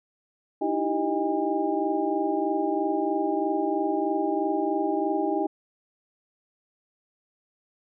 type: tone cluster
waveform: sine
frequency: 304.9 / 328 / 389.9 / 624 / 809 Hz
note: D#4 / E4 / G4 / D#5 / G#5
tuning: -35 / -9 / -9 / +5 / -46 cents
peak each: -29 / -29 / -29 / -32 / -29 dBFS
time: 0.61-5.47 s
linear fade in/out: 10 ms
effects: none